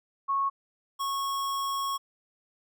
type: tone pair in turn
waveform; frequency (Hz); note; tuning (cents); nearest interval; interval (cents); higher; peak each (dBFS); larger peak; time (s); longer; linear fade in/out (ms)
sine / square; 1100 / 1100; C#6 / C#6; -14 / -14; unison; 0; neither; -24 / -29; first; 0.28-0.5 / 0.99-1.98; second; 20
effects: none